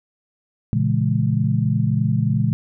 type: chord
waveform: sine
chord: A# half-diminished seventh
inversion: none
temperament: just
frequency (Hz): 116.54 / 139.85 / 167.82 / 209.8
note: A#2 / C#3 / E3 / G#3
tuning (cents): 0 / +16 / +31 / +18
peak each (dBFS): -20 / -21 / -24 / -23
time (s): 0.73-2.53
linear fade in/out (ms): 0
effects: none